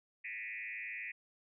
sine tone with frequency modulation, 2200 Hz, C#7, 14 cents flat, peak -40 dBFS, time 0.24-1.12 s, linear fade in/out 10 ms, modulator 108 Hz, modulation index 3.2, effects none

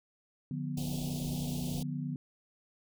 sine chord, B diminished, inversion first, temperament just, 148.16 / 177.8 / 246.9 Hz, D3 / F3 / B3, +16 / +31 / 0 cents, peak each -36 / -40 / -38 dBFS, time 0.51-2.16 s, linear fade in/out 2 ms
pink band-stop noise, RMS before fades -42 dBFS, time 0.77-1.83 s, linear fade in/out 5 ms, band 800 to 2800 Hz, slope 48 dB/octave
effects none

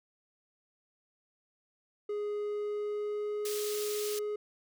triangle tone with pitch glide, 415.3 to 418.9 Hz, G#4 to G#4, 0 to +15 cents, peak -30 dBFS, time 2.09-4.36 s, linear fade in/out 5 ms, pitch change +15 cents, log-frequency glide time 2.33-3.61 s
pink high-pass noise, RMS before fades -40 dBFS, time 3.45-4.19 s, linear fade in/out 2 ms, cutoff 3700 Hz, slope 12 dB/octave
effects none

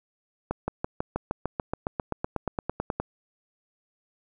accelerating click train, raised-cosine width 1 ms, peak -13 dBFS, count 20, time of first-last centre 0.51-3 s, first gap 170 ms, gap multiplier 0.97, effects none

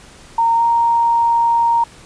sine tone with pitch glide, 921 to 931.7 Hz, A#5 to A#5, -21 to -1 cents, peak -11 dBFS, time 0.38-1.84 s, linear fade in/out 5 ms, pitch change +20 cents, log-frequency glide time 0.56-0.63 s, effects pink hiss -42 dBFS RMS until 2.05 s + resampled to 22050 Hz

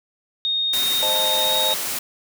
sine tone with pitch glide, 3706 to 3749 Hz, A#7 to A#7, -11 to +9 cents, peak -19 dBFS, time 0.45-1.74 s, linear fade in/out 0 ms, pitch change +20 cents, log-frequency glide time 1.41-1.53 s
white high-pass noise, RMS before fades -26 dBFS, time 0.73-1.99 s, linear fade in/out 5 ms, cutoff 130 Hz, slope 12 dB/octave
triangle chord, A diminished, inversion first, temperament equal, 523.3 / 622.3 / 880 Hz, C5 / Eb5 / A5, 0 / 0 / 0 cents, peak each -27 / -26 / -25 dBFS, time 1.02-1.74 s, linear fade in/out 10 ms
effects none

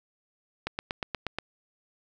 click train, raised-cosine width 0.3 ms, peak -14 dBFS, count 7, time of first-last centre 0.67-1.386 s, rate 8.38 Hz, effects none

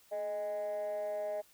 sine tone with frequency modulation, 622.3 Hz, D#5, in tune, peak -32 dBFS, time 0.11-1.42 s, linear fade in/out 20 ms, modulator 198 Hz, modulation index 0.49, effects tanh soft clip ceiling -32 dBFS + white hiss -64 dBFS RMS until 1.53 s

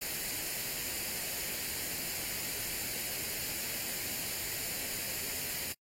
white noise with comb filter, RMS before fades -37 dBFS, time 0.01-5.73 s, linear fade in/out 10 ms, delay 0.42 ms, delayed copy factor +0.55, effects noise-tail reverb RT60 0.1 s tail -26 dB re dry + AAC 48 kbps

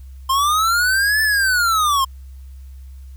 square linear two-way sweep, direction up then down, 1046.5 to 1760 to 1046.5 Hz, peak -15 dBFS, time 0.29-2.05 s, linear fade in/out 10 ms, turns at 1.22 s, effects added 66 Hz sine -34 dBFS peak until 3.16 s + white hiss -59 dBFS RMS until 3.16 s

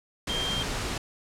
sine tone in noise, 3181 Hz, G7, 25 cents sharp, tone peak -29 dBFS, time 0.29-0.63 s, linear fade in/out 5 ms, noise pink, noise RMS -31 dBFS, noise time 0.27-0.98 s, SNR -1 dB, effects low-pass 8000 Hz 12 dB/octave

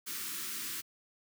white band-stop noise, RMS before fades -39 dBFS, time 0.06-0.82 s, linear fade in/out 20 ms, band 400 to 1100 Hz, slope 48 dB/octave, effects high-pass 150 Hz 12 dB/octave

